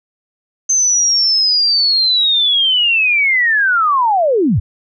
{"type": "linear sweep", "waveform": "sine", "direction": "down", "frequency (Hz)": [6272, 69.3], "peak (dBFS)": -10, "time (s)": [0.69, 4.6], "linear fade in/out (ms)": 10, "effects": []}